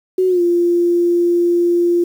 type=tone with pitch glide; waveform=sine; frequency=371.7 to 346.8 Hz; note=F#4 to F4; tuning=+8 to -12 cents; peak=-11 dBFS; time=0.18-2.04 s; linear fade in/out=5 ms; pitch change=-120 cents; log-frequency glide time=0.28-0.42 s; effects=7-bit